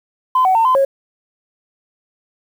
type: tone with pitch steps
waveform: sine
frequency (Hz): 1023 / 752 / 904 / 1025 / 546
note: C6 / F#5 / A5 / C6 / C#5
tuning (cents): -39 / +28 / +47 / -36 / -26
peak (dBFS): -9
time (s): 0.35-0.85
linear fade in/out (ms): 5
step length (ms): 100
effects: tanh soft clip ceiling -6 dBFS + 7-bit